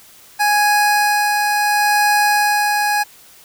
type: tone with tremolo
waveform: 25% pulse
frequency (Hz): 830.6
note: G#5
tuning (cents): 0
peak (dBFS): -8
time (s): 0.39-3.04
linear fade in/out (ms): 20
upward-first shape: sine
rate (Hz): 0.72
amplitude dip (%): 30
effects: white hiss -45 dBFS RMS until 3.44 s